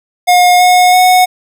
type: tone with pitch steps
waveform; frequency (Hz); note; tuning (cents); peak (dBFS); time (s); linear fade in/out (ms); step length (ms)
square; 717 / 725.3 / 733.8; F5 / F#5 / F#5; +45 / -35 / -15; -5; 0.27-1.26; 20; 330
effects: none